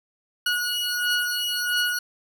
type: beating tone pair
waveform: 20% pulse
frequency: 1454 / 1455.5 Hz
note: F#6 / F#6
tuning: -31 / -29 cents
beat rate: 1.5 Hz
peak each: -21 dBFS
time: 0.46-1.99 s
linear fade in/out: 5 ms
effects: none